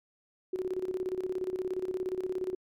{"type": "tone with tremolo", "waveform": "sine", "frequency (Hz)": 370, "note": "F#4", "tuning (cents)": 0, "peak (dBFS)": -28, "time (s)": [0.53, 2.55], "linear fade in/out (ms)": 5, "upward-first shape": "square", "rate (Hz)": 17, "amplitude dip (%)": 70, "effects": ["MP3 96 kbps"]}